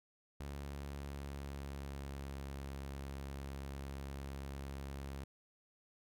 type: tone with pitch glide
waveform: sawtooth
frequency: 70.4 to 68.75 Hz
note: C#2 to C#2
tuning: +27 to -14 cents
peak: -39 dBFS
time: 0.4-5.24 s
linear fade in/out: 5 ms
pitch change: -41 cents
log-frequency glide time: 0.93-2.49 s
effects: none